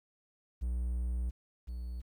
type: tone pair in turn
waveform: triangle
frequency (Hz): 60.7 / 60.45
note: B1 / B1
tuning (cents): -29 / -36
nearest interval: unison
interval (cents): 7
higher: first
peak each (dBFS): -29 / -35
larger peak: first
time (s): 0.61-1.31 / 1.67-2.02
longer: first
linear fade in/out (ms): 20
effects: 11-bit